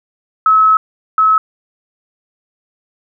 sine tone pair in turn, 1291 / 1291 Hz, E6 / E6, -37 / -37 cents, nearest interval unison, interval 0 cents, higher neither, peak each -6 / -7 dBFS, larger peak first, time 0.46-0.77 / 1.18-1.38 s, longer first, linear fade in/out 2 ms, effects none

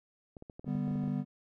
clicks, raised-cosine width 2 ms, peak -33 dBFS, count 12, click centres 0.368 / 0.424 / 0.498 / 0.595 / 0.645 / 0.679 / 0.753 / 0.879 / 0.912 / 0.956 / 1.037 / 1.079 s
triangle chord, G major, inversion second, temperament equal, 146.83 / 196 / 246.9 Hz, D3 / G3 / B3, 0 / 0 / 0 cents, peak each -33 dBFS, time 0.65-1.25 s, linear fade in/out 50 ms
effects none

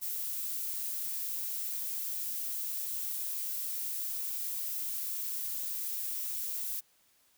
violet noise, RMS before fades -36 dBFS, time 0.01-6.81 s, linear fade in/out 20 ms, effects white hiss -68 dBFS RMS until 7.37 s

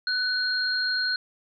sine tone pair together, 1495 / 4224 Hz, F#6 / C8, +17 / +16 cents, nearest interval octave + tritone, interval 1799 cents, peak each -26 dBFS, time 0.07-1.16 s, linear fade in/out 2 ms, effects none

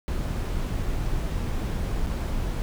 brown noise with dropouts, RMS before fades -27 dBFS, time 0.08-2.62 s, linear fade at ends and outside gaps 0 ms, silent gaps 2.063-2.07 s, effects none

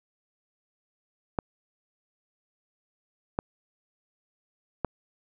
clicks, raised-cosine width 1 ms, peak -12 dBFS, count 3, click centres 1.388 / 3.389 / 4.847 s, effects none

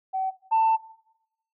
sine tone pair in turn, 761 / 891.3 Hz, F#5 / A5, +48 / +22 cents, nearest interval minor third, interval 274 cents, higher second, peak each -24 / -16 dBFS, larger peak second, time 0.13-0.31 / 0.51-0.77 s, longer second, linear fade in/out 20 ms, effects noise-tail reverb RT60 0.8 s tail -17 dB re dry + tanh soft clip ceiling -15 dBFS

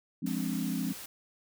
sine chord, D half-diminished seventh, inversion first, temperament equal, 174.61 / 207.7 / 261.6 / 293.7 Hz, F3 / Ab3 / C4 / D4, 0 / 0 / 0 / 0 cents, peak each -35 / -35 / -34 / -39 dBFS, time 0.22-0.93 s, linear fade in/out 10 ms
white noise, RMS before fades -44 dBFS, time 0.26-1.06 s, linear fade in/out 5 ms
effects none

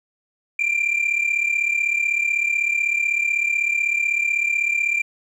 sine tone pair together, 2356 / 2392 Hz, D7 / D7, +5 / +31 cents, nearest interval unison, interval 26 cents, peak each -19 dBFS, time 0.59-5.02 s, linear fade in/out 5 ms, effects tanh soft clip ceiling -15 dBFS + 9-bit

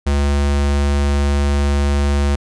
square tone, 71.1 Hz, C#2, 45 cents sharp, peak -14 dBFS, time 0.06-2.36 s, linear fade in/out 10 ms, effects resampled to 22050 Hz

